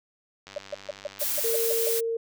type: click train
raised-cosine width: 0.2 ms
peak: -26 dBFS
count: 106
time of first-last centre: 0.47-1.538 s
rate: 98.3 Hz
type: tone bursts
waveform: sine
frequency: 587.3 Hz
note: D5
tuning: in tune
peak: -27 dBFS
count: 9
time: 0.56-1.887 s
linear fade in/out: 5 ms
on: 23 ms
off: 140 ms
type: noise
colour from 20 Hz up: blue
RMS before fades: -28 dBFS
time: 1.19-2.01 s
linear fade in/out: 20 ms
type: tone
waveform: sine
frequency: 457.5 Hz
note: A#4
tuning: 32 cents flat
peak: -25 dBFS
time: 1.44-2.17 s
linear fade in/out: 5 ms
effects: none